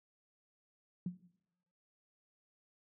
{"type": "tone with exponential decay", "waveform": "sine", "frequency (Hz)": 179.7, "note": "F3", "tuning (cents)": 50, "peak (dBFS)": -32, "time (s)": [1.06, 1.27], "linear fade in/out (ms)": 2, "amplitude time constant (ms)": 45, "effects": ["noise-tail reverb RT60 0.8 s tail -17 dB re dry", "high-pass 100 Hz 12 dB/octave"]}